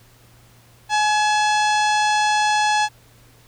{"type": "harmonic tone with a mistuned harmonic", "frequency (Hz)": 845, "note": "G#5", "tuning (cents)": 30, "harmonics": [1, 2, 3, 4, 5, 6, 7, 8, 10], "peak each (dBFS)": [-17, -23, -27, -29, -31, -33, -34, -35, -37], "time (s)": [0.89, 2.89], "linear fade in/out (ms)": 50, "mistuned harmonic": 3, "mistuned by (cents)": 62, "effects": ["added 118 Hz sine -52 dBFS peak until 3.47 s", "pink hiss -53 dBFS RMS until 3.47 s"]}